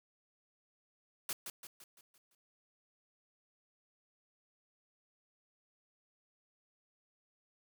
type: noise with echo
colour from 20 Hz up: white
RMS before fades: -38 dBFS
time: 1.29-1.33 s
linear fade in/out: 2 ms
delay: 170 ms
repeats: 6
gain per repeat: -6 dB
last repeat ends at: 2.35 s
effects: none